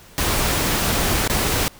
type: noise with dropouts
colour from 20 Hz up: pink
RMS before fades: -20 dBFS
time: 0.18-1.68 s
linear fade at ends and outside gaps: 0 ms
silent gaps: 1.276-1.298 s
effects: pink hiss -46 dBFS RMS until 1.79 s